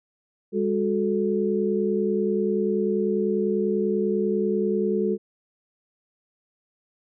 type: tone cluster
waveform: sine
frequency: 202.6 / 368.1 / 438.3 Hz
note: G#3 / F#4 / A4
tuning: -43 / -9 / -7 cents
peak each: -25 dBFS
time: 0.52-5.18 s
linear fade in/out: 50 ms
effects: none